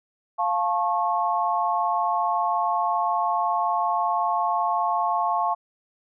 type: chord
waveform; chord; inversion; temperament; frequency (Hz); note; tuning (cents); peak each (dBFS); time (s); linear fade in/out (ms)
sine; F augmented; none; just; 698.5 / 873.1 / 1091.3; F5 / A5 / C#6; 0 / -14 / -27; -25; 0.38-5.55; 20
effects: none